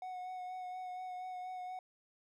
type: tone with vibrato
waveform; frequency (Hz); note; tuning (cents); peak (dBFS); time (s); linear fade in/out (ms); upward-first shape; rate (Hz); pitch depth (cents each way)
triangle; 735; F#5; -12; -39; 0.02-1.79; 2; sine; 4.2; 19
effects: none